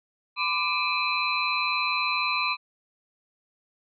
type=tone cluster; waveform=sine; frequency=1009 / 1173 / 2386 / 2566 / 4040 Hz; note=B5 / D6 / D7 / E7 / B7; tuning=+37 / -2 / +27 / -47 / +39 cents; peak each=-30 dBFS; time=0.36-2.57 s; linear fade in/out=50 ms; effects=none